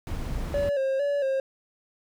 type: noise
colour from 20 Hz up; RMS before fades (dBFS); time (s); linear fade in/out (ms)
brown; -31; 0.07-0.69; 0
type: tone with vibrato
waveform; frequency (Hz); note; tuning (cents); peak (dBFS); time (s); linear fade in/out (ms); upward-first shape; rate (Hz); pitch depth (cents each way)
triangle; 553; C#5; -4; -21; 0.54-1.4; 2; square; 2.2; 57
effects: none